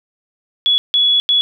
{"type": "tone bursts at uneven times", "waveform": "sine", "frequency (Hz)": 3387, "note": "G#7", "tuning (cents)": 33, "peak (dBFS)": -10, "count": 3, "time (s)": [[0.66, 0.78], [0.94, 1.2], [1.29, 1.41]], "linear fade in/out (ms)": 0, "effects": []}